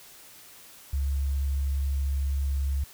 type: tone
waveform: sine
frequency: 69.1 Hz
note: C#2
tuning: 5 cents flat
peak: -24 dBFS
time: 0.93-2.84 s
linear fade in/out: 5 ms
effects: white hiss -50 dBFS RMS until 2.93 s